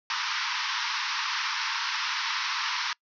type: band-pass noise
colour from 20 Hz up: pink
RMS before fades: -30 dBFS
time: 0.1-2.93 s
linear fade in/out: 2 ms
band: 900 to 5800 Hz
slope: 96 dB/octave
effects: noise-tail reverb RT60 0.1 s tail -25 dB re dry